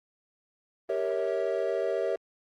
triangle chord, G diminished seventh, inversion none, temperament equal with one note detuned, 392 / 466.2 / 554.4 / 649.8 Hz, G4 / Bb4 / Db5 / Fb5, 0 / 0 / 0 / -25 cents, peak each -30 dBFS, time 0.89-2.16 s, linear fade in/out 5 ms, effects Opus 24 kbps

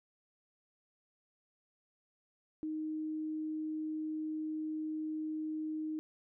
sine tone, 311.1 Hz, D#4, in tune, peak -35 dBFS, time 2.63-5.99 s, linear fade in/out 0 ms, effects none

